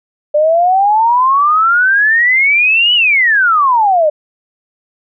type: exponential two-way sweep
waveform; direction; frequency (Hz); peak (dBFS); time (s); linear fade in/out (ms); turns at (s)
sine; up then down; 587.3 to 2987 to 587.3; -7; 0.34-4.1; 10; 2.94
effects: none